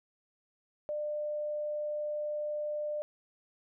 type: tone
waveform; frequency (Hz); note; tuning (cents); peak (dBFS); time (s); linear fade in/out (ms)
sine; 598; D5; +31; -32; 0.89-3.02; 0
effects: none